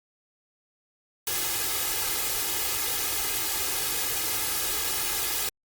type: noise with comb filter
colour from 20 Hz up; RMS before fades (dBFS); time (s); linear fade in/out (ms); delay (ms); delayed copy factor
white; -28; 1.27-5.49; 2; 2.4; +0.8
effects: Opus 48 kbps